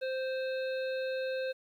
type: harmonic tone with a mistuned harmonic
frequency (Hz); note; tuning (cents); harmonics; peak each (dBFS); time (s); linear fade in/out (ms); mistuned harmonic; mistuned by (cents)
522; C5; -4; 1 / 3 / 5 / 7 / 8; -32 / -42 / -46 / -49 / -50; 0.01-1.53; 20; 7; +32
effects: 11-bit